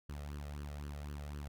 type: tone with flanger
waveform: sawtooth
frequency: 72.8 Hz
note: D2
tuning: 15 cents flat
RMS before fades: -44 dBFS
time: 0.09-1.48 s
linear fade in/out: 5 ms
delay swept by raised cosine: 0.65 to 1.61 ms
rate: 3.9 Hz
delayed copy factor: +0.7
effects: none